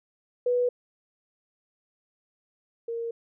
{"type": "tone pair in turn", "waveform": "sine", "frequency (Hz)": [491.2, 463.6], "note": ["B4", "A#4"], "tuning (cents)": [-9, -10], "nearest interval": "minor second", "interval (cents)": 101, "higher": "first", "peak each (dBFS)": [-21, -29], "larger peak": "first", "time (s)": [[0.46, 0.69], [2.88, 3.11]], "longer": "neither", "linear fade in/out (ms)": 5, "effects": []}